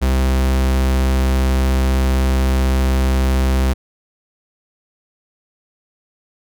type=tone; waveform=45% pulse; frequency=65.41 Hz; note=C2; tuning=in tune; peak=-13 dBFS; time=0.01-3.74 s; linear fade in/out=20 ms; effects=none